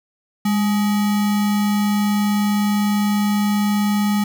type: tone with sample-and-hold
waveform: sine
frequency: 205.3 Hz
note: G#3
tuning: 20 cents flat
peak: -15 dBFS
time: 0.45-4.24 s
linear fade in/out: 5 ms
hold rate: 1050 Hz
effects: none